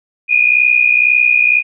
sine tone pair together, 2425 / 2487 Hz, D#7 / D#7, -45 / -1 cents, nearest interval unison, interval 44 cents, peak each -11 dBFS, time 0.28-1.63 s, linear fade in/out 50 ms, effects none

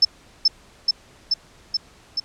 sine tone with echo, 5274 Hz, E8, in tune, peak -9 dBFS, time 0.02-0.05 s, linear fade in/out 5 ms, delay 430 ms, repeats 5, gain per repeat -2 dB, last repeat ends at 2.2 s, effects pink hiss -51 dBFS RMS until 2.24 s + low-pass 8000 Hz 12 dB/octave

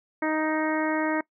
harmonic tone, 311.7 Hz, D#4, 3 cents sharp, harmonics 1 / 2 / 3 / 4 / 5 / 6 / 7, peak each -26 / -30 / -31 / -36 / -35 / -34 / -37 dBFS, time 0.22-1.21 s, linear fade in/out 5 ms, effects noise-tail reverb RT60 0.1 s tail -22 dB re dry

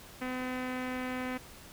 sawtooth tone with low-pass filter, 254.1 Hz, B3, 49 cents sharp, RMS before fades -36 dBFS, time 0.21-1.38 s, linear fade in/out 10 ms, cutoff 2200 Hz, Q 2.3, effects pink hiss -51 dBFS RMS until 1.72 s

